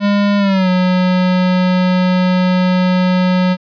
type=tone with pitch glide; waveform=square; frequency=202.9 to 182.86 Hz; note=G#3 to F#3; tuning=-40 to -20 cents; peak=-11 dBFS; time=0-3.57 s; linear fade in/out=50 ms; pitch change=-180 cents; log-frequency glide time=0.38-0.69 s; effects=resampled to 11025 Hz